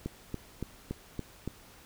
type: click train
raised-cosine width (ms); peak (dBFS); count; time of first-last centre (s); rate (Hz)
3; -21; 6; 0.06-1.476; 3.53
effects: pink hiss -55 dBFS RMS until 1.85 s